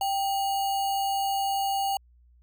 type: tone with sample-and-hold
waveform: sine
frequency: 786 Hz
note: G5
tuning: 4 cents sharp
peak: -24 dBFS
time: 0.01-1.97 s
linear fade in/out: 2 ms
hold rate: 3675 Hz
effects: added 60 Hz sine -55 dBFS peak until 2.42 s